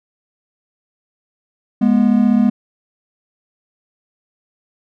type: tone pair together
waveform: triangle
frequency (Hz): 207.7 / 243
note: G#3 / B3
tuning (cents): 0 / -28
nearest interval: minor third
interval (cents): 272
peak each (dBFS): -11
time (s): 1.81-2.5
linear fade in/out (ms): 10
effects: none